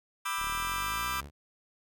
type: chord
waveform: sawtooth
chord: E minor seventh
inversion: second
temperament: just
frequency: 988.9 / 1186.7 / 1318.5 / 1582.2 Hz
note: B5 / D6 / E6 / G6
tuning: +2 / +18 / 0 / +16 cents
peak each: -34 / -30 / -33 / -35 dBFS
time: 0.25-1.21 s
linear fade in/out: 10 ms
type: exponential sweep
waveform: sawtooth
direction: up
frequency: 33.27 to 75.2 Hz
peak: -38 dBFS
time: 0.37-1.31 s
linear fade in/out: 50 ms
effects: none